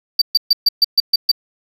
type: tone bursts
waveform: triangle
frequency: 4642 Hz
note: D8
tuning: 21 cents flat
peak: -7 dBFS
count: 8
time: 0.19-1.316 s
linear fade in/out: 5 ms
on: 27 ms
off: 130 ms
effects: none